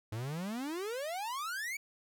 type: exponential sweep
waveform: 45% pulse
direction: up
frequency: 103.83 to 2316 Hz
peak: -36 dBFS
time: 0.12-1.77 s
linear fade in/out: 5 ms
effects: none